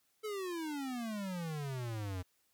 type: exponential sweep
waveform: square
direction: down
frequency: 440 to 88.6 Hz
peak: -38 dBFS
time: 0.23-2.23 s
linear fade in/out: 20 ms
effects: white hiss -75 dBFS RMS until 2.53 s